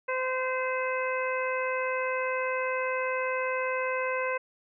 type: harmonic tone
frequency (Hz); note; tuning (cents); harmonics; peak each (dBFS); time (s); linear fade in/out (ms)
515; C5; -28; 1 / 2 / 3 / 4 / 5; -30 / -33 / -35 / -36 / -37; 0.08-4.38; 10
effects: none